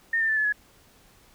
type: tone with pitch steps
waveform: sine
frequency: 1828 / 1792.4 / 1757.6 / 1723.4 / 1689.9 Hz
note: A#6 / A6 / A6 / A6 / G#6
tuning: -34 / +32 / -2 / -36 / +30 cents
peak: -21 dBFS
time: 0.13-0.525 s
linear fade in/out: 5 ms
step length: 79 ms
effects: pink hiss -57 dBFS RMS until 1.34 s